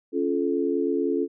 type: chord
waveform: sine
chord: Db augmented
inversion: none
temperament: just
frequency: 277.2 / 346.5 / 433.1 Hz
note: Db4 / F4 / A4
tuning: 0 / -14 / -27 cents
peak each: -26 dBFS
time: 0.12-1.28 s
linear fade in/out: 50 ms
effects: none